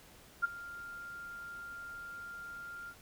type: tone with ADSR envelope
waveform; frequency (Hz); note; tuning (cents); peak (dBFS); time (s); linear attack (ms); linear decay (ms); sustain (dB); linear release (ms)
sine; 1396.9; F6; 0; -24; 0.42-2.95; 23; 17; -19; 61
effects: pink hiss -58 dBFS RMS until 3.01 s